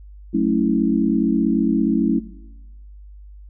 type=chord; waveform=sine; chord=F# minor seventh; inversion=none; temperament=equal with one note detuned; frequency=185 / 220 / 277.2 / 326.4 Hz; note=F#3 / A3 / C#4 / E4; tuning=0 / 0 / 0 / -17 cents; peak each=-23 / -21 / -21 / -21 dBFS; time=0.33-2.2 s; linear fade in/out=20 ms; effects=noise-tail reverb RT60 1.0 s tail -18 dB re dry + added 50 Hz sine -38 dBFS peak until 3.49 s